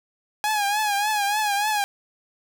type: tone with vibrato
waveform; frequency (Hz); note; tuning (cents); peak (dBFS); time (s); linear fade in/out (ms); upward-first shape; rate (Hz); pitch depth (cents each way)
sawtooth; 830.6; G#5; 0; -17; 0.44-1.84; 0; triangle; 3.4; 83
effects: none